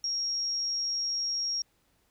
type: tone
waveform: sine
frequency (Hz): 5588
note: F8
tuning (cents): 0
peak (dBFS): -28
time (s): 0.04-1.62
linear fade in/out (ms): 2
effects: pink hiss -70 dBFS RMS until 2.1 s